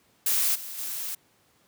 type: noise with level steps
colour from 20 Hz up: blue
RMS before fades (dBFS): -24 / -38 / -33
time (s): 0.26-1.15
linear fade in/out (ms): 5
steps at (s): 0.54 / 0.77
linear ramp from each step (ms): 20
effects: pink hiss -64 dBFS RMS until 1.67 s + high-pass 100 Hz 12 dB/octave